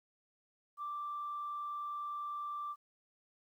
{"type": "tone with frequency modulation", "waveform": "sine", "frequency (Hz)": 1175, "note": "D6", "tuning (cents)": 1, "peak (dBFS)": -37, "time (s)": [0.77, 2.76], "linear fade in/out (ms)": 50, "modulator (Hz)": 39.8, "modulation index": 0.26, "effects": ["tanh soft clip ceiling -33 dBFS", "12-bit"]}